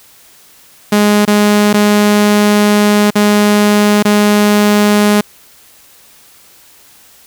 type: tone with dropouts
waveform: sawtooth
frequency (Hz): 207.7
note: G#3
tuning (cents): 0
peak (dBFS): -3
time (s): 0.92-5.21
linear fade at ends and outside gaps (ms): 5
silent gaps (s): 1.252-1.276 / 1.731-1.74 / 3.105-3.154 / 4.027-4.051
effects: white hiss -43 dBFS RMS until 7.26 s